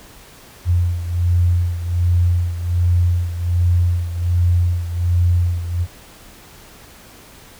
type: beating tone pair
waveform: sine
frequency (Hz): 87.31 / 88.61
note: F2 / F2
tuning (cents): 0 / +26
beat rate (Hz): 1.3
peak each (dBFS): -15 / -20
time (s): 0.65-5.87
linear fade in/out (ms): 50
effects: pink hiss -43 dBFS RMS until 7.59 s